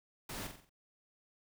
pink noise with echo, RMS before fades -43 dBFS, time 0.29-0.47 s, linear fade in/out 5 ms, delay 45 ms, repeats 5, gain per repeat -6 dB, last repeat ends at 0.695 s, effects none

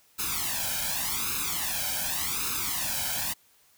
white noise with flanger, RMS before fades -30 dBFS, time 0.18-3.34 s, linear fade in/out 20 ms, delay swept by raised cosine 0.77 to 1.3 ms, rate 0.87 Hz, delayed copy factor +0.95, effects white hiss -62 dBFS RMS until 3.77 s

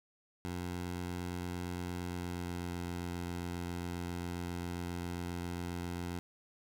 15% pulse tone with pitch glide, 88.7 to 87.43 Hz, F2 to F2, +27 to +2 cents, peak -31 dBFS, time 0.45-6.19 s, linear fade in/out 0 ms, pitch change -25 cents, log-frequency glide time 2.02-2.8 s, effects none

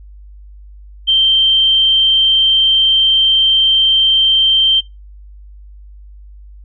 sine tone, 3136 Hz, G7, in tune, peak -8 dBFS, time 1.07-4.81 s, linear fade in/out 20 ms, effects noise-tail reverb RT60 0.2 s tail -22 dB re dry + added 50 Hz sine -34 dBFS peak until 6.64 s

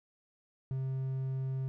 triangle tone, 132.4 Hz, C3, 21 cents sharp, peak -30 dBFS, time 0.71-1.68 s, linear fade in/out 0 ms, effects none

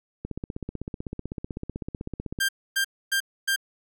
click train, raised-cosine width 3 ms, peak -19 dBFS, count 35, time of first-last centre 0.25-2.388 s, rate 15.9 Hz
sawtooth tone bursts, 1589 Hz, G6, 23 cents sharp, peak -18 dBFS, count 4, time 2.4-3.562 s, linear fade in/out 10 ms, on 88 ms, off 270 ms
effects none

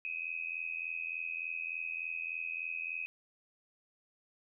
sine tone with amplitude modulation, 2534 Hz, D#7, 31 cents sharp, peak -32 dBFS, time 0.05-3.06 s, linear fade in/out 0 ms, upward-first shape sine, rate 83.4 Hz, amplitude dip 90%, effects none

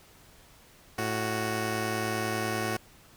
10% pulse tone pair together, 110 / 370 Hz, A2 / F#4, 0 / 0 cents, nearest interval octave + major sixth, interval 2100 cents, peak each -23 dBFS, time 0.98-2.77 s, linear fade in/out 5 ms, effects pink hiss -56 dBFS RMS until 3.16 s

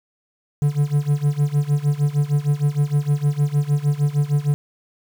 triangle tone with tremolo, 145.5 Hz, D3, 16 cents flat, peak -11 dBFS, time 0.62-4.54 s, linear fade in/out 0 ms, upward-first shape sine, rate 6.5 Hz, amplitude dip 90%, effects 7-bit

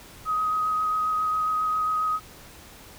sine tone with vibrato, 1259 Hz, D#6, 20 cents sharp, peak -22 dBFS, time 0.25-2.2 s, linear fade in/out 50 ms, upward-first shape sine, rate 7.4 Hz, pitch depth 11 cents each way, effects pink hiss -47 dBFS RMS until 2.98 s

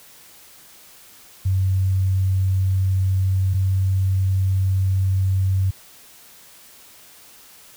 sine tone pair in turn, 94.8 / 95.21 Hz, F#2 / G2, +43 / -50 cents, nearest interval unison, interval 7 cents, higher second, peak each -16 dBFS, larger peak neither, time 1.45-3.54 / 3.54-5.71 s, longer second, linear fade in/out 10 ms, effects white hiss -47 dBFS RMS until 7.76 s

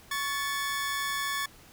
sawtooth tone pair together, 1111.4 / 1739 Hz, C#6 / A6, +4 / -21 cents, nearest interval minor sixth, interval 775 cents, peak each -29 / -28 dBFS, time 0.11-1.46 s, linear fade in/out 5 ms, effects pink hiss -54 dBFS RMS until 1.72 s

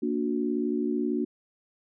sine chord, Bb augmented, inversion none, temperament just, 233.1 / 291.4 / 364.2 Hz, Bb3 / D4 / F#4, 0 / -13 / -27 cents, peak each -29 / -29 / -30 dBFS, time 0.02-1.25 s, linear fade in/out 10 ms, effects none

